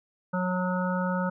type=harmonic tone; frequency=182.4 Hz; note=F#3; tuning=24 cents flat; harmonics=1 / 3 / 5 / 7 / 8; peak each=-27 / -32 / -34 / -35 / -36 dBFS; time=0.33-1.3 s; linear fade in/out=10 ms; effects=none